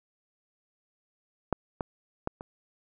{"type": "clicks", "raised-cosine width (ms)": 1, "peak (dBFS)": [-11, -16, -15, -25], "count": 4, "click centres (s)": [1.527, 1.808, 2.274, 2.409], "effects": []}